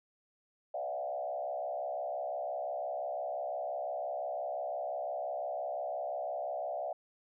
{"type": "tone with frequency modulation", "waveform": "sine", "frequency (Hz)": 659.3, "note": "E5", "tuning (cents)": 0, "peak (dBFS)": -34, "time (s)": [0.74, 6.93], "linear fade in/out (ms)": 5, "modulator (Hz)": 65.8, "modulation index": 1.5, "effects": []}